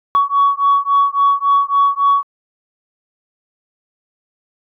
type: beating tone pair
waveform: sine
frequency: 1121 / 1124.6 Hz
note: C#6 / C#6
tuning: +19 / +25 cents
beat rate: 3.6 Hz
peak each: -13 dBFS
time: 0.15-2.23 s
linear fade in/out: 0 ms
effects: tanh soft clip ceiling -5 dBFS